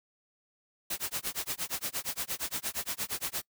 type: noise with tremolo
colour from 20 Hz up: white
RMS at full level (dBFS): -32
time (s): 0.9-3.42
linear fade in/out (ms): 5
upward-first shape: sine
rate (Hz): 8.6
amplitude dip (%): 100
effects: noise-tail reverb RT60 0.1 s tail -24 dB re dry